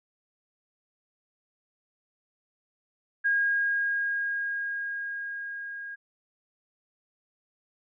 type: tone with level ramp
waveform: sine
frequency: 1630 Hz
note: G#6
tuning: 33 cents flat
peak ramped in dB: -21 to -36 dBFS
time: 3.24-5.96 s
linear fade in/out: 20 ms
effects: none